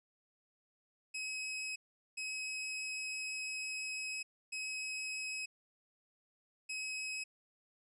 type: tone bursts at uneven times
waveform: sawtooth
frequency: 2551 Hz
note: D#7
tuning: 43 cents sharp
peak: -35 dBFS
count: 4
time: 1.14-1.76 / 2.17-4.23 / 4.52-5.46 / 6.69-7.24 s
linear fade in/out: 10 ms
effects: resampled to 24000 Hz